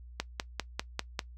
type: click train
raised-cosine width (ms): 0.2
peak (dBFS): -13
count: 6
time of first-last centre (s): 0.2-1.192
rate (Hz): 5.04
effects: noise-tail reverb RT60 0.1 s tail -19 dB re dry + added 60 Hz sine -46 dBFS peak until 1.37 s